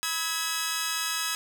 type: chord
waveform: 10% pulse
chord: E major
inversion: second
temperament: equal with one note detuned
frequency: 987.8 / 1284.7 / 1661.2 Hz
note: B5 / E6 / G#6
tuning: 0 / -45 / 0 cents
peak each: -28 / -23 / -22 dBFS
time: 0.03-1.35 s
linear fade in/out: 0 ms
effects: none